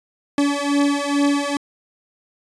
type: beating tone pair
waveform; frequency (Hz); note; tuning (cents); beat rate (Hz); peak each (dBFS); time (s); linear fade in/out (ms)
40% pulse; 284.2 / 286.5; C#4 / D4; +43 / -43; 2.3; -19; 0.38-1.57; 2
effects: resampled to 22050 Hz